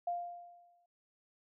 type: tone with exponential decay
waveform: sine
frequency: 699 Hz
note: F5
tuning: 1 cent sharp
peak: -31 dBFS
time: 0.07-0.86 s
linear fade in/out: 5 ms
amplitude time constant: 170 ms
effects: none